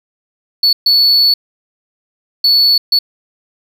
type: tone bursts at uneven times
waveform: sine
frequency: 4435 Hz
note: C#8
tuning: in tune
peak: -4 dBFS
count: 4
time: 0.63-0.73 / 0.86-1.34 / 2.44-2.78 / 2.92-2.99 s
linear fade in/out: 5 ms
effects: tanh soft clip ceiling -6 dBFS + 7-bit